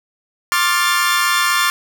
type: chord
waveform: sawtooth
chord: D minor seventh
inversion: third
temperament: equal with one note detuned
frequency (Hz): 1066.6 / 1174.7 / 1396.9 / 1760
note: C6 / D6 / F6 / A6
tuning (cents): +33 / 0 / 0 / 0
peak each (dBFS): -16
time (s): 0.52-1.7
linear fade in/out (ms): 0
effects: none